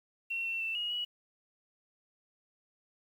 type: tone with pitch steps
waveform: sine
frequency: 2722 / 2703 / 2670 / 2880 / 2923 Hz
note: F7 / E7 / E7 / F#7 / F#7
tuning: -45 / +43 / +22 / -47 / -22 cents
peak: -32 dBFS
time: 0.3-1.05 s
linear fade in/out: 10 ms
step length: 150 ms
effects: 10-bit